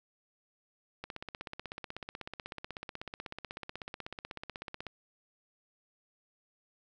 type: click train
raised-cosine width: 0.3 ms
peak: -24 dBFS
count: 63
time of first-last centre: 1.04-4.867 s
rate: 16.2 Hz
effects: none